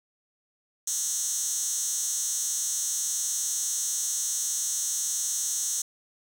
10% pulse tone with high-pass filter, 240.5 Hz, B3, 46 cents flat, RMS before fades -29 dBFS, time 0.87-5.82 s, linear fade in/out 5 ms, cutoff 6900 Hz, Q 6.8, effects none

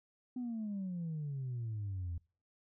sine exponential sweep, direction down, 254.5 to 82.7 Hz, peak -35 dBFS, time 0.36-2.18 s, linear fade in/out 5 ms, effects noise-tail reverb RT60 0.4 s tail -26 dB re dry + tanh soft clip ceiling -34 dBFS

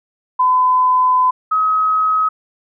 sine tone pair in turn, 1012 / 1272.5 Hz, B5 / D#6, +42 / +39 cents, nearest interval major third, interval 397 cents, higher second, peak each -10 / -12 dBFS, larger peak first, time 0.39-1.31 / 1.51-2.29 s, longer first, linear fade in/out 10 ms, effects none

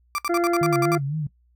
35% pulse tone bursts, 1174.7 Hz, D6, in tune, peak -21 dBFS, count 9, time 0.15-0.951 s, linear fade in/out 0 ms, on 33 ms, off 63 ms
harmonic tone, 344.7 Hz, F4, 23 cents flat, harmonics 1 / 2 / 4 / 5 / 6, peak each -20 / -26 / -30 / -43 / -39 dBFS, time 0.29-0.98 s, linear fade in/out 10 ms
sine tone with vibrato, 146.83 Hz, D3, in tune, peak -23 dBFS, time 0.61-1.27 s, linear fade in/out 5 ms, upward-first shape sine, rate 4 Hz, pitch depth 120 cents each way
effects noise-tail reverb RT60 0.1 s tail -19 dB re dry + added 60 Hz sine -58 dBFS peak until 1.55 s

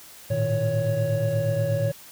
triangle tone cluster, 107.7 / 116.1 / 154.7 / 557 Hz, A2 / A#2 / D#3 / C#5, -37 / -7 / -10 / +8 cents, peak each -27 / -24 / -27 / -23 dBFS, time 0.3-1.92 s, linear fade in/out 10 ms, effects white hiss -46 dBFS RMS until 2.11 s

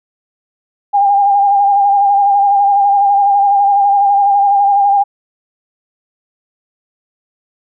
sine tone with vibrato, 803 Hz, G5, 41 cents sharp, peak -7 dBFS, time 0.93-5.04 s, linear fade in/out 20 ms, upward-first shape sine, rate 12 Hz, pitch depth 36 cents each way, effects none

